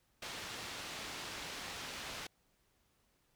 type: low-pass noise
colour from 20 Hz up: white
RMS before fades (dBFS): -45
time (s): 0.22-2.27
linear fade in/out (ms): 5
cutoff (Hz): 4300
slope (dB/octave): 12
effects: pink hiss -75 dBFS RMS until 3.35 s